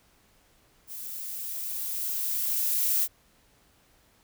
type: noise with level ramp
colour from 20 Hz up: violet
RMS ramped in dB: -39 to -24 dBFS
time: 0.87-3.08 s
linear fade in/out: 50 ms
effects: pink hiss -63 dBFS RMS until 4.23 s